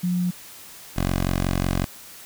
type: tone pair in turn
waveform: sine / 10% pulse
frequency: 178.6 / 45.42 Hz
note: F3 / F#1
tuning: +39 / -31 cents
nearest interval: 2 octaves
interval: 2370 cents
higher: first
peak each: -20 / -13 dBFS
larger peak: second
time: 0.03-0.31 / 0.96-1.85 s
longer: second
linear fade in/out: 10 ms
effects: white hiss -43 dBFS RMS until 2.25 s